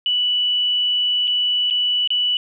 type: tone with dropouts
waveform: sine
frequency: 2960 Hz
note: F#7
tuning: in tune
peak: -16 dBFS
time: 0.06-2.37 s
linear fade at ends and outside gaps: 1 ms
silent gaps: 1.273-1.277 / 1.701-1.708 / 2.075-2.104 s
effects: none